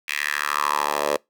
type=tone with high-pass filter sweep; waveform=10% pulse; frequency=73.42 Hz; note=D2; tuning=in tune; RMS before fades=-24 dBFS; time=0.08-1.17 s; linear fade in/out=5 ms; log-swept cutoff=2300 to 550 Hz; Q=3.6; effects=noise-tail reverb RT60 0.2 s tail -26 dB re dry